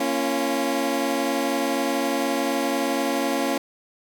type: chord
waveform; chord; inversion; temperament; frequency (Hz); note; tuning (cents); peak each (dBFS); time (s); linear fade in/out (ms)
20% pulse; Bb minor; none; equal with one note detuned; 233.1 / 277.2 / 343.8; Bb3 / Db4 / F4; 0 / 0 / -27; -24 / -19 / -23; 0-3.58; 5
effects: none